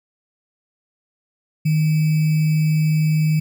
sine tone with sample-and-hold, 155.56 Hz, D#3, in tune, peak -14 dBFS, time 1.65-3.4 s, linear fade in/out 10 ms, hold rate 2450 Hz, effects none

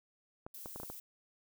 clicks, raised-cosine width 1 ms, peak -30 dBFS, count 6, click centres 0.465 / 0.659 / 0.76 / 0.8 / 0.833 / 0.9 s
violet noise, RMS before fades -48 dBFS, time 0.54-1 s, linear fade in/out 5 ms
effects none

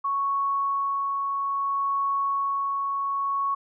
sine tone with tremolo, 1108.7 Hz, C#6, in tune, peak -22 dBFS, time 0.04-3.55 s, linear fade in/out 10 ms, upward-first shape sine, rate 0.61 Hz, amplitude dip 25%, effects none

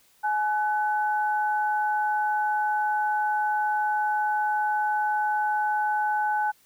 sine tone pair together, 845.3 / 1500 Hz, G#5 / F#6, +30 / +23 cents, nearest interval minor seventh, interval 993 cents, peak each -23 / -29 dBFS, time 0.23-6.52 s, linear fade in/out 20 ms, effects white hiss -61 dBFS RMS until 6.65 s

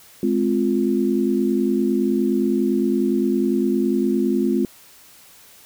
sine chord, F minor, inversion first, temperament equal with one note detuned, 211.8 / 261.6 / 349.2 Hz, Ab3 / C4 / F4, +34 / 0 / 0 cents, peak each -21 dBFS, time 0.23-4.65 s, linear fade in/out 2 ms, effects white hiss -48 dBFS RMS until 5.65 s

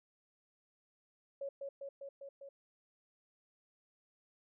sine tone with echo, 554.4 Hz, C#5, in tune, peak -38 dBFS, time 1.41-1.49 s, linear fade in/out 5 ms, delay 200 ms, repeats 5, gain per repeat -2 dB, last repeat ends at 2.49 s, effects none

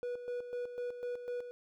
triangle tone with tremolo, 488.1 Hz, B4, 20 cents flat, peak -33 dBFS, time 0.03-1.51 s, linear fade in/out 0 ms, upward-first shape square, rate 4 Hz, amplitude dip 60%, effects none

